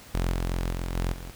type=tone with level steps; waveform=sawtooth; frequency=43.65 Hz; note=F1; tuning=in tune; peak=-20 / -22 / -25 / -21 / -33 dBFS; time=0.14-1.31 s; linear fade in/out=10 ms; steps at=0.33 / 0.72 / 0.95 / 1.13 s; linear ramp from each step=5 ms; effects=pink hiss -48 dBFS RMS until 1.35 s